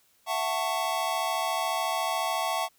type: chord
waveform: square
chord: F# minor seventh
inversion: third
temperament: just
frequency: 666 / 740 / 888 / 1110 Hz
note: E5 / F#5 / A5 / C#6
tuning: +18 / 0 / +16 / +2 cents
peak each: -33 dBFS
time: 0.26-2.69 s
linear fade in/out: 50 ms
effects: white hiss -65 dBFS RMS until 2.78 s